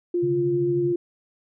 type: tone with vibrato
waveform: sine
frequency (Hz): 349.2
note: F4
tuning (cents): 0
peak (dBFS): -20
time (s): 0.14-0.96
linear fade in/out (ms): 5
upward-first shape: triangle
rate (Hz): 9.6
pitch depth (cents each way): 12
type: tone with tremolo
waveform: sine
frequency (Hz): 140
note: C#3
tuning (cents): +18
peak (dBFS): -24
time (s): 0.22-0.93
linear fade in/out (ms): 20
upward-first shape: triangle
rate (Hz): 13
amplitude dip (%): 70
effects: none